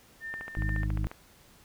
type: tone with tremolo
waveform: sine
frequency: 1800 Hz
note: A6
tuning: 39 cents sharp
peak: -35 dBFS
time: 0.2-0.87 s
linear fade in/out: 50 ms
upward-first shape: sine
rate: 2.4 Hz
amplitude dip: 50%
type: click train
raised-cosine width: 0.5 ms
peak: -25 dBFS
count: 12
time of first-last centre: 0.34-1.115 s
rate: 14.2 Hz
type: harmonic tone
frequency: 51.91 Hz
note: G#1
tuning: in tune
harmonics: 1 / 2 / 3 / 4 / 6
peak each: -29 / -32 / -37 / -43 / -42 dBFS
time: 0.57-1.07 s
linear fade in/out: 0 ms
effects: pink hiss -58 dBFS RMS until 1.64 s